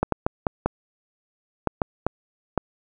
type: clicks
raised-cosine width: 1 ms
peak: -6 dBFS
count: 9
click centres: 0.03 / 0.123 / 0.265 / 0.468 / 0.66 / 1.673 / 1.818 / 2.066 / 2.577 s
effects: none